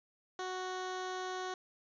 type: tone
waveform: 15% pulse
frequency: 370 Hz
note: F#4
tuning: in tune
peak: -31 dBFS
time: 0.39-1.54 s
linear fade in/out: 2 ms
effects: resampled to 16000 Hz